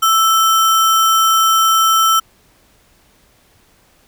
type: tone with sample-and-hold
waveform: sine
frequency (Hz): 1321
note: E6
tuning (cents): +3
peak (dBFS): -9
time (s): 0.02-2.2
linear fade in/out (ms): 10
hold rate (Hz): 4410
effects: pink hiss -53 dBFS RMS until 4.07 s